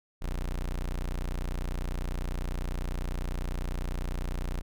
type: tone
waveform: 35% pulse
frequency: 30 Hz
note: B0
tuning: 49 cents flat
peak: -28 dBFS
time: 0.21-4.62 s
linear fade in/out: 20 ms
effects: none